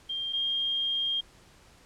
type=tone pair in turn; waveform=sine; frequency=3191 / 3217 Hz; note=G7 / G7; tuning=+30 / +44 cents; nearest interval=unison; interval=14 cents; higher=second; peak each=-30 / -26 dBFS; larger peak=second; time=0.09-0.33 / 0.33-1.21 s; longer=second; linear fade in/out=10 ms; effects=pink hiss -57 dBFS RMS until 1.85 s + low-pass 9000 Hz 12 dB/octave